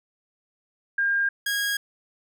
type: tone pair in turn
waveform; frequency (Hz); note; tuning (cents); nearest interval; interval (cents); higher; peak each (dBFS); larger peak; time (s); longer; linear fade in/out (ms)
sine / sawtooth; 1608 / 1639.9; G6 / G#6; +44 / -22; unison; 34; second; -20; neither; 0.98-1.29 / 1.46-1.77; neither; 5
effects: none